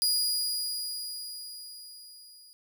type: tone with level ramp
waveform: sawtooth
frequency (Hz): 4888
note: D#8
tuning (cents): -32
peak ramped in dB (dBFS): -20 to -49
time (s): 0.02-2.53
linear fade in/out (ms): 0
effects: none